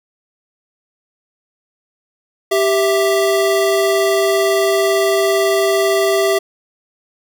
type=tone pair together; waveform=square; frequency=392 / 659.3 Hz; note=G4 / E5; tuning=0 / 0 cents; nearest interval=major sixth; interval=900 cents; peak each=-15 / -17 dBFS; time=2.51-6.39 s; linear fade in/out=10 ms; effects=none